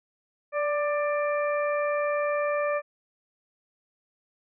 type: harmonic tone with a mistuned harmonic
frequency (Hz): 592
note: D5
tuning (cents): +14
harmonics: 1 / 2 / 3 / 4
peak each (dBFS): -25 / -31 / -35 / -37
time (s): 0.52-2.82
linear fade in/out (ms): 50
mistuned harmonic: 1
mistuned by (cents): -23
effects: none